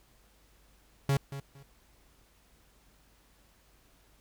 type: tone with echo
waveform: 45% pulse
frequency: 138.59 Hz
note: C#3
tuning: in tune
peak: -24 dBFS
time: 1.09-1.17 s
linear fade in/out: 2 ms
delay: 230 ms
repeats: 2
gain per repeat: -13 dB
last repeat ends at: 1.63 s
effects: added 50 Hz sine -65 dBFS peak until 4.2 s + pink hiss -65 dBFS RMS until 4.2 s